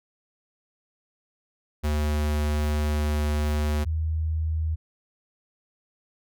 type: tone pair in turn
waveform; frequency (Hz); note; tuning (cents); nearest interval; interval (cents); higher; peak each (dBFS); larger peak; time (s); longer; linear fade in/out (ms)
square / sine; 74.9 / 79.35; D2 / D#2; +35 / +35; minor second; 100; second; -23; neither; 1.83-3.85 / 3.85-4.76; first; 20
effects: none